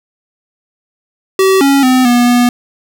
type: tone with pitch steps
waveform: square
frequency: 382.6 / 277.1 / 256 / 242.2 / 243.5 Hz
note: G4 / C#4 / C4 / B3 / B3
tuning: -42 / -1 / -38 / -34 / -24 cents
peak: -7 dBFS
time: 1.39-2.49 s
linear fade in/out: 2 ms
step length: 220 ms
effects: 8-bit